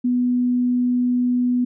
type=tone; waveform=sine; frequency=246.9 Hz; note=B3; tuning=in tune; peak=-16 dBFS; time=0.04-1.65 s; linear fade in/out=10 ms; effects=none